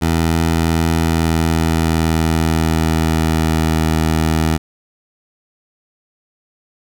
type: tone with pitch glide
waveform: 15% pulse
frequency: 82.1 to 79.67 Hz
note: E2 to D#2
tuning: -6 to +42 cents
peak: -7 dBFS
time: 0.01-4.58 s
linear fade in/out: 20 ms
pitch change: -52 cents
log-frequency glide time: 0.6-3.79 s
effects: none

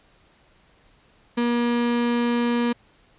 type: tone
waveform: 35% pulse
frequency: 238.6 Hz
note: A#3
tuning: 41 cents sharp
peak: -18 dBFS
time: 1.37-2.73 s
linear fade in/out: 10 ms
effects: pink hiss -58 dBFS RMS until 3.18 s + resampled to 8000 Hz

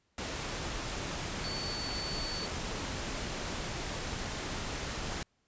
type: tone in noise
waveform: sine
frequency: 4478 Hz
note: C#8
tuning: 17 cents sharp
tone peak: -38 dBFS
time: 1.44-2.46 s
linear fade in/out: 2 ms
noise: pink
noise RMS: -37 dBFS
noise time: 0.18-5.23 s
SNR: -4 dB
effects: pink hiss -75 dBFS RMS until 5.47 s + resampled to 16000 Hz

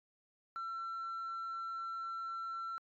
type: tone with tanh clipping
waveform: triangle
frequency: 1348 Hz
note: E6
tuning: 38 cents sharp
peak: -39 dBFS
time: 0.56-2.78 s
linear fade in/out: 0 ms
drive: 6 dB
effects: AAC 64 kbps

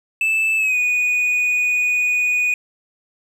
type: tone with pitch glide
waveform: triangle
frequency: 2633 to 2471 Hz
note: E7 to D#7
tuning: -3 to -13 cents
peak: -14 dBFS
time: 0.21-2.54 s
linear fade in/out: 2 ms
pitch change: -110 cents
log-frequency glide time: 0.57-0.77 s
effects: none

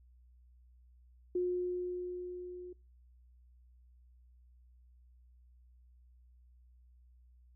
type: tone with level ramp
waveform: sine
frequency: 359.1 Hz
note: F4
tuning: 48 cents sharp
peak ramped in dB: -29 to -44 dBFS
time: 1.35-2.73 s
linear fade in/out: 5 ms
effects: noise-tail reverb RT60 0.3 s tail -25 dB re dry + added 61 Hz sine -59 dBFS peak until 7.55 s

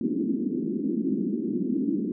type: band-pass noise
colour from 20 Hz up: pink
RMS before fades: -27 dBFS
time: 0.01-2.12 s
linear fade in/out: 2 ms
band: 200 to 340 Hz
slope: 48 dB/octave
effects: none

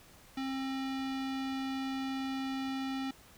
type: tone with low-pass filter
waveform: square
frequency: 266.9 Hz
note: C4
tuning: 35 cents sharp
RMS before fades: -36 dBFS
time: 0.37-3.11 s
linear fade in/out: 5 ms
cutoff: 4000 Hz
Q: 1.5
effects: pink hiss -58 dBFS RMS until 3.37 s

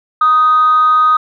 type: tone with amplitude modulation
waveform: sine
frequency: 1247 Hz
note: D#6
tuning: 3 cents sharp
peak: -4 dBFS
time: 0.21-1.17 s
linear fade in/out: 5 ms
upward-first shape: sine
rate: 287 Hz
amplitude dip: 40%
effects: tanh soft clip ceiling -3 dBFS

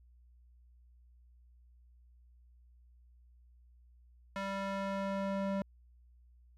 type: tone with band-pass filter sweep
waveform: square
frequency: 196 Hz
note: G3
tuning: in tune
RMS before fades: -36 dBFS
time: 4.36-5.62 s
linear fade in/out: 0 ms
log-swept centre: 1300 to 490 Hz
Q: 0.76
effects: added 60 Hz sine -59 dBFS peak until 6.57 s

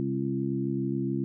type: harmonic tone with a mistuned harmonic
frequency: 67.2 Hz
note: C2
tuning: 47 cents sharp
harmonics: 2 / 3 / 4 / 5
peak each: -32 / -32 / -32 / -32 dBFS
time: 0-1.24 s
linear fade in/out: 0 ms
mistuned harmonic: 5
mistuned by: +22 cents
effects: none

